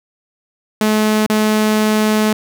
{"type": "tone with dropouts", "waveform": "sawtooth", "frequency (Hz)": 214.8, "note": "A3", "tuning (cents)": -41, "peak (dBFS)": -8, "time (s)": [0.81, 2.33], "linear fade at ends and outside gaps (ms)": 2, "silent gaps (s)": [1.264, 1.299], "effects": []}